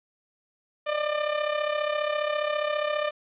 sawtooth tone with amplitude modulation, 598 Hz, D5, 31 cents sharp, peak -18 dBFS, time 0.86-3.11 s, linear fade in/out 20 ms, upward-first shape sine, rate 34.8 Hz, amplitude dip 65%, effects resampled to 8000 Hz + 9-bit

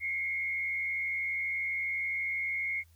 sine tone with frequency modulation, 2153 Hz, C7, 49 cents sharp, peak -30 dBFS, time 0-2.84 s, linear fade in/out 50 ms, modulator 87.8 Hz, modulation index 0.78, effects added 82 Hz sine -58 dBFS peak until 2.95 s + white hiss -69 dBFS RMS until 2.95 s

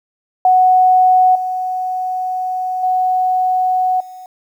sine tone with level steps, 740 Hz, F#5, in tune, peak -7 / -17 / -12 / -31 dBFS, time 0.45-4.26 s, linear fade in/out 2 ms, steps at 1.35 / 2.83 / 4 s, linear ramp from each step 5 ms, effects 8-bit

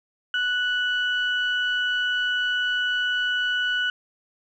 sine tone pair together, 1480 / 2958 Hz, F#6 / F#7, 0 / -1 cents, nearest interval octave, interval 1199 cents, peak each -22 / -26 dBFS, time 0.34-3.9 s, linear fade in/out 2 ms, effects tanh soft clip ceiling -14 dBFS

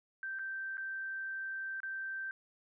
sine tone with dropouts, 1562 Hz, G6, 7 cents flat, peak -37 dBFS, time 0.23-2.31 s, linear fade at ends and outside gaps 1 ms, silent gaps 0.388-0.393 / 0.771-0.779 / 1.803-1.832 s, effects none

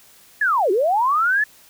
sine linear two-way sweep, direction down then up, 1760 to 348.7 to 1760 Hz, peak -15 dBFS, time 0.41-1.44 s, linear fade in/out 5 ms, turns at 0.71 s, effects white hiss -50 dBFS RMS until 1.69 s

